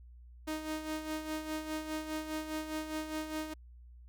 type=tone with tremolo; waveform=sawtooth; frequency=311.1 Hz; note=D#4; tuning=in tune; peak=-30 dBFS; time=0.47-3.54 s; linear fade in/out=10 ms; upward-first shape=sine; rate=4.9 Hz; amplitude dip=60%; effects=added 60 Hz sine -51 dBFS peak until 4.08 s